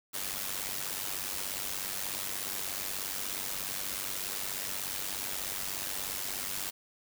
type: noise with amplitude modulation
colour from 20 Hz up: white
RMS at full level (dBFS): -33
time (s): 0.13-6.71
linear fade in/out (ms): 20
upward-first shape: sine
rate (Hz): 96.7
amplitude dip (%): 70
effects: none